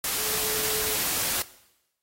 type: tone in noise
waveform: sine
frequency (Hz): 432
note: A4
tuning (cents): -32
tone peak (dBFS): -37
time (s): 0.18-0.95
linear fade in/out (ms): 2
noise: white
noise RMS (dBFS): -27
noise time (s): 0.04-1.42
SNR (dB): -13
effects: noise-tail reverb RT60 0.9 s tail -18 dB re dry + AAC 48 kbps